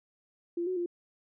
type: tone with pitch steps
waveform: sine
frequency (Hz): 344.3 / 369 / 348.5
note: F4 / F#4 / F4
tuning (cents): -25 / -5 / -4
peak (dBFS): -29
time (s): 0.57-0.861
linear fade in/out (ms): 5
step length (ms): 97
effects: none